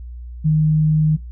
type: tone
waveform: sine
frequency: 155 Hz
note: D#3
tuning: 6 cents flat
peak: -12 dBFS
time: 0.44-1.17 s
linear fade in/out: 20 ms
effects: noise-tail reverb RT60 0.2 s tail -21 dB re dry + added 60 Hz sine -30 dBFS peak until 1.31 s